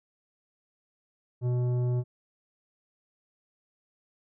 sine tone with tanh clipping, 123.47 Hz, B2, in tune, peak -26 dBFS, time 1.41-2.04 s, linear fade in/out 50 ms, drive 11 dB, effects none

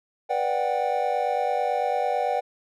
triangle chord, G major seventh, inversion first, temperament just, 490 / 588 / 735 / 784 Hz, B4 / D5 / F#5 / G5, -14 / +2 / -12 / 0 cents, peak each -27 / -27 / -25 / -25 dBFS, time 0.29-2.41 s, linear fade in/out 20 ms, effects none

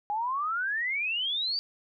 sine exponential sweep, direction up, 811 to 4699 Hz, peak -27 dBFS, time 0.1-1.59 s, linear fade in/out 0 ms, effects none

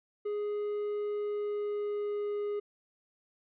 triangle tone with pitch glide, 415.3 to 412.7 Hz, G#4 to G#4, 0 to -11 cents, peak -29 dBFS, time 0.25-2.6 s, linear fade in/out 10 ms, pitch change -11 cents, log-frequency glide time 1.14-2.4 s, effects resampled to 8000 Hz

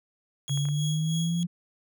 25% pulse tone with tremolo, 3322 Hz, G#7, in tune, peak -29 dBFS, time 0.48-1.43 s, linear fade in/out 0 ms, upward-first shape sine, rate 3.2 Hz, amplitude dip 60%
sine exponential sweep, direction up, 138.59 to 174.61 Hz, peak -24 dBFS, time 0.49-1.47 s, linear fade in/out 20 ms
clicks, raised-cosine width 0.5 ms, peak -29 dBFS, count 4, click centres 0.495 / 0.575 / 0.654 / 0.687 s
effects none

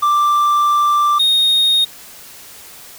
triangle tone pair in turn, 1178 / 3714 Hz, D6 / A#7, +5 / -7 cents, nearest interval octave + minor sixth, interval 1988 cents, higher second, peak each -9 dBFS, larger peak neither, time 0.02-1.19 / 1.19-1.85 s, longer first, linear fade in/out 10 ms, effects white hiss -38 dBFS RMS until 2.98 s

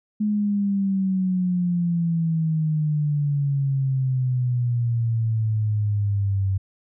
sine exponential sweep, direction down, 212.2 to 95.5 Hz, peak -19 dBFS, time 0.2-6.58 s, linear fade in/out 10 ms, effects none

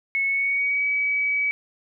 sine tone with pitch glide, 2198 to 2278 Hz, C#7 to C#7, -15 to +47 cents, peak -20 dBFS, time 0.15-1.51 s, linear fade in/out 0 ms, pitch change +62 cents, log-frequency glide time 0.25-0.85 s, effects none

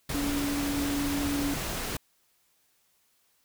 sine tone in noise, 284.6 Hz, C#4, 46 cents sharp, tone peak -28 dBFS, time 0.14-1.54 s, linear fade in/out 5 ms, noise pink, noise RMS -33 dBFS, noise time 0.09-1.97 s, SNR +2 dB, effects white hiss -69 dBFS RMS until 3.44 s

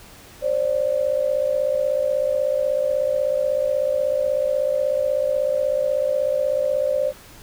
sine tone pair together, 531 / 587.3 Hz, C5 / D5, +25 / 0 cents, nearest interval major second, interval 175 cents, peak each -21 dBFS, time 0.41-7.13 s, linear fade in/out 50 ms, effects pink hiss -45 dBFS RMS until 7.42 s

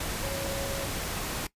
sine tone in noise, 550 Hz, C#5, 14 cents flat, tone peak -34 dBFS, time 0.23-0.86 s, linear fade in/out 5 ms, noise pink, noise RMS -33 dBFS, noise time 0-1.47 s, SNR -4 dB, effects noise-tail reverb RT60 0.1 s tail -19 dB re dry + resampled to 32000 Hz

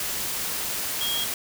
sine tone in noise, 3265 Hz, G#7, 30 cents flat, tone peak -26 dBFS, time 1.01-1.24 s, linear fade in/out 2 ms, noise white, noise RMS -29 dBFS, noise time 0-1.34 s, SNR 0 dB, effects none

